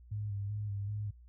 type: tone with vibrato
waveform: sine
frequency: 102.6 Hz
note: G#2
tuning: 21 cents flat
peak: -34 dBFS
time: 0.11-1.11 s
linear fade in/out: 10 ms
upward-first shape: square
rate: 2.6 Hz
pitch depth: 36 cents each way
effects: added 60 Hz sine -53 dBFS peak until 1.28 s